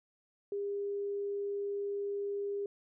sine tone, 403.3 Hz, G4, 49 cents sharp, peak -33 dBFS, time 0.52-2.66 s, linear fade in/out 2 ms, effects none

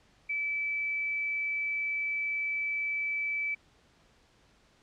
sine tone, 2309 Hz, D7, 30 cents flat, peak -29 dBFS, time 0.29-3.55 s, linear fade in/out 10 ms, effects pink hiss -64 dBFS RMS until 4.82 s + low-pass 6000 Hz 12 dB/octave

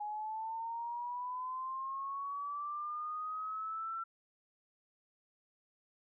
sine linear sweep, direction up, 830.6 to 1350 Hz, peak -37 dBFS, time 0-4.04 s, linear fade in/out 10 ms, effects none

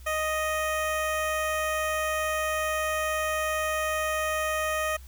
15% pulse tone with notch filter, 622.3 Hz, D#5, in tune, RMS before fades -28 dBFS, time 0.06-4.97 s, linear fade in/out 10 ms, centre 4700 Hz, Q 1.6, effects added 64 Hz sine -43 dBFS peak until 5.07 s + white hiss -56 dBFS RMS until 5.07 s

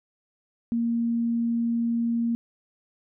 sine tone, 233.1 Hz, A#3, in tune, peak -22 dBFS, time 0.72-2.35 s, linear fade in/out 0 ms, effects none

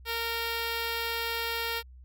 5% pulse tone with notch filter, 461.9 Hz, A#4, 16 cents flat, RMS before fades -32 dBFS, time 0.05-1.83 s, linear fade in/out 50 ms, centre 6400 Hz, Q 1.8, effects added 63 Hz sine -47 dBFS peak until 2.04 s

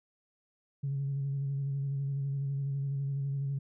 sine tone with vibrato, 138.59 Hz, C#3, in tune, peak -29 dBFS, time 0.83-3.59 s, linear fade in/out 10 ms, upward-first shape square, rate 12 Hz, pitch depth 22 cents each way, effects tanh soft clip ceiling -26 dBFS

